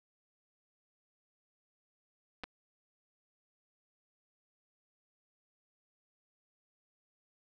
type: clicks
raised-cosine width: 0.3 ms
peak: -25 dBFS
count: 2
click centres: 2.436 / 2.44 s
effects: none